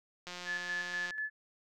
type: click train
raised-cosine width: 0.2 ms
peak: -26 dBFS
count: 150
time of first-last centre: 0.27-1.107 s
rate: 178 Hz
type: tone with tremolo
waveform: sine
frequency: 1726 Hz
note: A6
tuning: 34 cents flat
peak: -33 dBFS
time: 0.45-1.3 s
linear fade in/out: 50 ms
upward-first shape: square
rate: 4.1 Hz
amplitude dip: 50%
effects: none